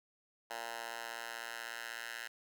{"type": "tone with high-pass filter sweep", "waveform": "10% pulse", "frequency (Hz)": 116.3, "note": "A#2", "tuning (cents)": -4, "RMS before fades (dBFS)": -44, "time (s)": [0.5, 2.28], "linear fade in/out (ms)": 10, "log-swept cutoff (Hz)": [900, 1600], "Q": 1.8, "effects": []}